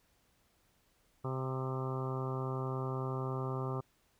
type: harmonic tone with a mistuned harmonic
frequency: 130.81 Hz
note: C3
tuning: in tune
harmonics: 1 / 2 / 3 / 4 / 5 / 6 / 7 / 8 / 9 / 10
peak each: -36 / -45 / -41 / -46 / -49 / -49 / -49 / -48 / -45 / -53 dBFS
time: 1.24-3.81 s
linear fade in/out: 10 ms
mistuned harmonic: 9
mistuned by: +24 cents
effects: pink hiss -72 dBFS RMS until 4.19 s